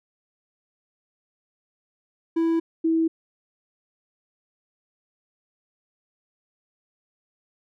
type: tone pair in turn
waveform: triangle / sine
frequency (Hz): 329.6 / 325.4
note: E4 / E4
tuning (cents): 0 / -22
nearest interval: unison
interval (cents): 22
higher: first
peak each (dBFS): -17 / -18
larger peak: first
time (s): 2.36-2.6 / 2.84-3.08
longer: neither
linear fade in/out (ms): 10
effects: none